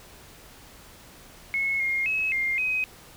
sine tone with pitch steps, 2184 / 2133 / 2571 / 2114 / 2522 Hz, C#7 / C7 / E7 / C7 / D#7, -26 / +33 / -44 / +17 / +23 cents, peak -23 dBFS, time 1.54-2.84 s, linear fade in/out 0 ms, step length 260 ms, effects pink hiss -49 dBFS RMS until 3.16 s

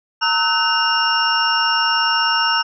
sine tone cluster, 916 / 1290 / 1505 / 2819 / 5440 Hz, A#5 / E6 / F#6 / F7 / F8, -31 / -38 / +29 / +16 / -46 cents, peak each -21 dBFS, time 0.21-2.63 s, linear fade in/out 20 ms, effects none

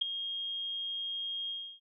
sine tone with ADSR envelope, 3244 Hz, G#7, 41 cents flat, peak -22 dBFS, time 0.01-1.8 s, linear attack 11 ms, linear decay 4 ms, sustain -12 dB, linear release 310 ms, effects none

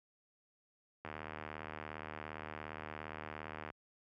click train, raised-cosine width 0.5 ms, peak -28 dBFS, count 206, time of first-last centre 1.05-3.702 s, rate 77.3 Hz, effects high-pass 60 Hz 12 dB/octave

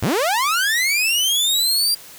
sawtooth linear sweep, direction up, 68.2 to 4800 Hz, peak -13 dBFS, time 0.02-1.95 s, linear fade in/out 10 ms, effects white hiss -41 dBFS RMS until 2.18 s

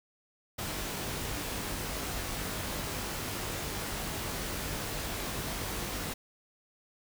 pink noise with comb filter, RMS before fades -36 dBFS, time 0.58-6.14 s, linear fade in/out 10 ms, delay 20 ms, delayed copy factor +0.5, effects none

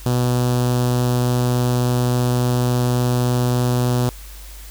sawtooth tone with notch filter, 123.47 Hz, B2, in tune, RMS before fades -18 dBFS, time 0.06-4.09 s, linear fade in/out 0 ms, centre 2100 Hz, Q 0.97, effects added 50 Hz sine -35 dBFS peak until 4.7 s + white hiss -42 dBFS RMS until 4.7 s

